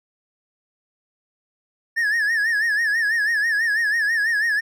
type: tone with vibrato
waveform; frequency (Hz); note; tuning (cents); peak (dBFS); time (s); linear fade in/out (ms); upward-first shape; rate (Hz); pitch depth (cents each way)
triangle; 1760; A6; 0; -16; 1.96-4.61; 20; sine; 6.1; 110
effects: none